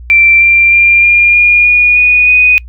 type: tone with pitch steps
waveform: sine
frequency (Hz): 2349 / 2368 / 2387 / 2407 / 2426 / 2446 / 2466 / 2486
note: D7 / D7 / D7 / D7 / D#7 / D#7 / D#7 / D#7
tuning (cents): 0 / +14 / +28 / +42 / -44 / -30 / -16 / -2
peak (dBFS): -3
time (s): 0.1-2.58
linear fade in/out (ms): 0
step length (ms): 310
effects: noise-tail reverb RT60 0.1 s tail -25 dB re dry + added 60 Hz sine -26 dBFS peak until 2.68 s